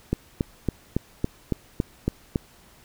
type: click train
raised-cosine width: 3 ms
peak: -9 dBFS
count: 9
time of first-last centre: 0.13-2.358 s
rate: 3.59 Hz
effects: pink hiss -54 dBFS RMS until 2.84 s